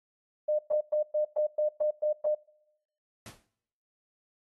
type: tone bursts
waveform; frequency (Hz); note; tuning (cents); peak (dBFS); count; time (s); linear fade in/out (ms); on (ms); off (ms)
sine; 605; D#5; -49; -24; 9; 0.48-2.35; 10; 110; 110
type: noise with exponential decay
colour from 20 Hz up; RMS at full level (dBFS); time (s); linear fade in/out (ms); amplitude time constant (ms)
pink; -42; 3.26-3.47; 1; 44
effects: noise-tail reverb RT60 0.8 s tail -22 dB re dry + AAC 32 kbps